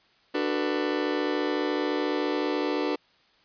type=chord; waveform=40% pulse; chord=B minor seventh; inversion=first; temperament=just; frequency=296.3 / 370.4 / 444.5 / 493.9 Hz; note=D4 / F#4 / A4 / B4; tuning=+15 / +2 / +18 / 0 cents; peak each=-28 / -30 / -32 / -31 dBFS; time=0.34-2.96 s; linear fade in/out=10 ms; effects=white hiss -62 dBFS RMS until 3.44 s + resampled to 11025 Hz